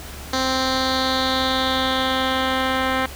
10% pulse tone with low-pass filter sweep, 261.6 Hz, C4, in tune, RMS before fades -21 dBFS, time 0.33-3.06 s, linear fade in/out 2 ms, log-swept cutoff 5100 to 2600 Hz, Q 3.5, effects added 70 Hz sine -36 dBFS peak until 3.15 s + pink hiss -37 dBFS RMS until 3.15 s

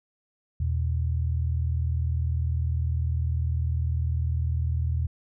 sine tone pair together, 80.01 / 120 Hz, D#2 / B2, +49 / -49 cents, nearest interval perfect fifth, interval 702 cents, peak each -24 / -29 dBFS, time 0.6-5.07 s, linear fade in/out 5 ms, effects none

